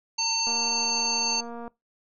harmonic tone, 903 Hz, A5, 45 cents sharp, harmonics 1 / 3 / 5 / 7, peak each -31 / -33 / -26 / -29 dBFS, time 0.18-1.41 s, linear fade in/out 10 ms
click train, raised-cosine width 1 ms, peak -26 dBFS, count 285, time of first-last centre 0.47-1.679 s, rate 235 Hz
effects noise-tail reverb RT60 0.2 s tail -23 dB re dry

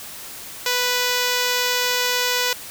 5% pulse tone, 493.9 Hz, B4, in tune, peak -7 dBFS, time 0.66-2.53 s, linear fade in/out 2 ms, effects white hiss -36 dBFS RMS until 2.7 s

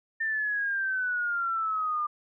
sine exponential sweep, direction down, 1801 to 1198 Hz, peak -26 dBFS, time 0.2-2.07 s, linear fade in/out 10 ms, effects none

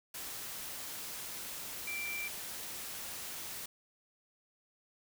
sine tone in noise, 2349 Hz, D7, in tune, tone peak -37 dBFS, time 1.87-2.28 s, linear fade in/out 5 ms, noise white, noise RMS -43 dBFS, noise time 0.14-3.66 s, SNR +3 dB, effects none

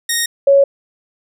10% pulse / sine tone pair in turn, 1862 / 555.7 Hz, A#6 / C#5, -2 / +4 cents, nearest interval octave + major sixth, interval 2094 cents, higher first, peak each -6 dBFS, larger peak neither, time 0.09-0.26 / 0.47-0.64 s, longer neither, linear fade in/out 5 ms, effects none

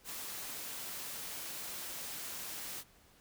white high-pass noise, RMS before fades -43 dBFS, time 0.04-2.84 s, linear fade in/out 50 ms, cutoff 120 Hz, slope 12 dB/octave, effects pink hiss -64 dBFS RMS until 3.2 s

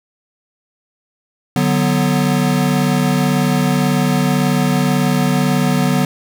square chord, B minor, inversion first, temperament equal, 146.83 / 185 / 246.9 Hz, D3 / F#3 / B3, 0 / 0 / 0 cents, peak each -18 dBFS, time 1.56-6.05 s, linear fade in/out 2 ms, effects none

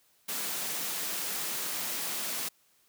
white high-pass noise, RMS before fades -34 dBFS, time 0.28-2.49 s, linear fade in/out 10 ms, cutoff 140 Hz, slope 48 dB/octave, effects white hiss -67 dBFS RMS until 2.88 s + high-pass 60 Hz 12 dB/octave

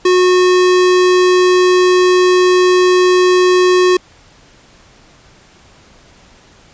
square tone, 364.4 Hz, F#4, 26 cents flat, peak -8 dBFS, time 0.05-3.97 s, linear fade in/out 5 ms, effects pink hiss -45 dBFS RMS until 6.73 s + resampled to 16000 Hz

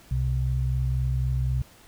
sine tone pair together, 63.9 / 127.8 Hz, C2 / C3, -40 / -40 cents, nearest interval octave, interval 1200 cents, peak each -25 dBFS, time 0.11-1.62 s, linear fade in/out 5 ms, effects pink hiss -53 dBFS RMS until 1.87 s

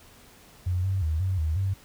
sine tone with pitch steps, 90.3 / 95.8 / 78.6 / 94.2 / 78.5 / 96.6 Hz, F#2 / G2 / D#2 / F#2 / D#2 / G2, -42 / -39 / +18 / +32 / +16 / -25 cents, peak -23 dBFS, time 0.66-1.74 s, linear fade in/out 10 ms, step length 180 ms, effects pink hiss -53 dBFS RMS until 1.84 s

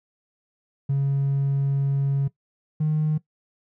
triangle tone pair in turn, 138.59 / 153.8 Hz, C#3 / D#3, 0 / -20 cents, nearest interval major second, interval 180 cents, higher second, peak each -16 dBFS, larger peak neither, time 0.89-2.28 / 2.8-3.18 s, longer first, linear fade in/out 10 ms, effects noise-tail reverb RT60 0.1 s tail -20 dB re dry + tanh soft clip ceiling -16 dBFS

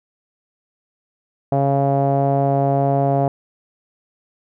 sawtooth tone with low-pass filter, 138.59 Hz, C#3, in tune, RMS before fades -17 dBFS, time 1.52-3.28 s, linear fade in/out 2 ms, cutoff 680 Hz, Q 5.2, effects none

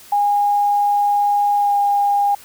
sine tone with pitch glide, 818 to 810.9 Hz, G#5 to G#5, -26 to -42 cents, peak -13 dBFS, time 0.12-2.35 s, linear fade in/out 5 ms, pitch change -16 cents, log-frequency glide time 1.58-1.75 s, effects white hiss -43 dBFS RMS until 2.44 s

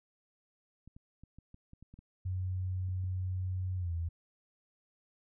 clicks, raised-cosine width 5 ms, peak -40 dBFS, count 11, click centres 0.876 / 0.965 / 1.236 / 1.386 / 1.544 / 1.734 / 1.826 / 1.94 / 1.99 / 2.887 / 3.04 s
sine tone with pitch glide, 92.5 to 83.85 Hz, F#2 to E2, 0 to +30 cents, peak -32 dBFS, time 2.25-4.09 s, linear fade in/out 10 ms, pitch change -170 cents, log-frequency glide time 3.77-3.93 s
effects none

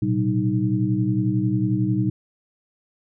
sine tone cluster, 115.4 / 126.5 / 190.8 / 310.6 Hz, A#2 / B2 / G3 / D#4, -17 / +42 / -47 / -3 cents, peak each -24 dBFS, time 0.02-2.1 s, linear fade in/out 5 ms, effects none

